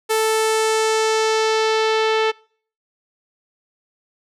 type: tone with low-pass filter sweep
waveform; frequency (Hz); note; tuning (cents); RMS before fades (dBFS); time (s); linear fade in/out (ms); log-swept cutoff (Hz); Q
sawtooth; 440; A4; 0; -18; 0.09-2.32; 20; 12000 to 3300; 1.4
effects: noise-tail reverb RT60 0.5 s tail -25 dB re dry